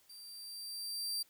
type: tone with level ramp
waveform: sawtooth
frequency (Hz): 4699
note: D8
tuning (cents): 0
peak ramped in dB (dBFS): -48 to -31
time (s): 0.09-1.23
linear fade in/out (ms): 10
effects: white hiss -68 dBFS RMS until 1.29 s